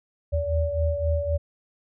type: tone cluster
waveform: sine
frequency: 78.1 / 81.9 / 574 Hz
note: D#2 / E2 / D5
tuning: +7 / -11 / -40 cents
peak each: -26 dBFS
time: 0.32-1.38 s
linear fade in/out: 20 ms
effects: none